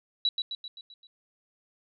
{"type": "tone with echo", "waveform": "sine", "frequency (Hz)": 3919, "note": "B7", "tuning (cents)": -14, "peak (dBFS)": -22, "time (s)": [0.25, 0.29], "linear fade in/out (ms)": 2, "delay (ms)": 130, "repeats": 6, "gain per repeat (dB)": -5, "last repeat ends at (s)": 1.07, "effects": []}